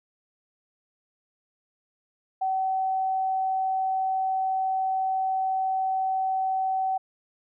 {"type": "tone", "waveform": "sine", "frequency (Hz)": 761, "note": "F#5", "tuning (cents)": 48, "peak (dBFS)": -23, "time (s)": [2.41, 6.98], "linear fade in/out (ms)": 10, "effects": []}